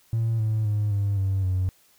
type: tone with pitch steps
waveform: triangle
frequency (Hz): 113.6 / 109.1 / 104.78 / 100.62 / 96.64 / 92.81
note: A#2 / A2 / G#2 / G2 / G2 / F#2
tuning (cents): -44 / -14 / +16 / +46 / -24 / +6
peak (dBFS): -18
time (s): 0.13-1.69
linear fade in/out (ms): 0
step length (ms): 260
effects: tanh soft clip ceiling -17 dBFS + white hiss -60 dBFS RMS until 1.98 s